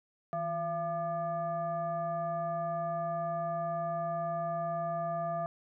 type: tone with frequency modulation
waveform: sine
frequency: 680 Hz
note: F5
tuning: 46 cents flat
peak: -31 dBFS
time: 0.33-5.46 s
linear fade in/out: 0 ms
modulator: 518 Hz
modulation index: 0.78
effects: none